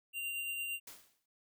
square tone with tremolo, 2777 Hz, F7, 10 cents flat, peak -36 dBFS, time 0.13-0.8 s, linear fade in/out 50 ms, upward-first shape triangle, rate 8.8 Hz, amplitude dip 30%
white noise with exponential decay, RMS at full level -47 dBFS, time 0.87-1.26 s, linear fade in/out 5 ms, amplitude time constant 83 ms
effects none

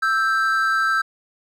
triangle tone pair together, 1318.5 / 1572.2 Hz, E6 / G6, 0 / +5 cents, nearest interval minor third, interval 305 cents, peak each -18 dBFS, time 0.02-1.02 s, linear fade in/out 10 ms, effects none

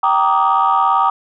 sine chord, Eb major seventh, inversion first, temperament just, 777.8 / 933.4 / 1166.7 / 1244.5 Hz, G5 / Bb5 / D6 / Eb6, -14 / +2 / -12 / 0 cents, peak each -16 dBFS, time 0.03-1.1 s, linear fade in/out 5 ms, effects tanh soft clip ceiling -4 dBFS

